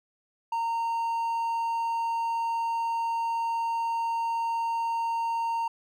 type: tone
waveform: triangle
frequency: 921 Hz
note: A#5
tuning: 21 cents flat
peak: -24 dBFS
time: 0.52-5.68 s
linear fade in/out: 5 ms
effects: none